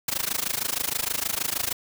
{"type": "noise with amplitude modulation", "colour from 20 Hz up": "white", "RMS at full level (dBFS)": -24, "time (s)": [0.08, 1.73], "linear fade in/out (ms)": 5, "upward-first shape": "sine", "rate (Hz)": 26.4, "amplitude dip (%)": 95, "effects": []}